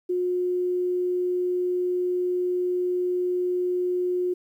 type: tone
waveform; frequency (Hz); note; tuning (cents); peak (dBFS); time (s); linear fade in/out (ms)
sine; 360; F#4; -47; -22; 0.09-4.34; 10
effects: 10-bit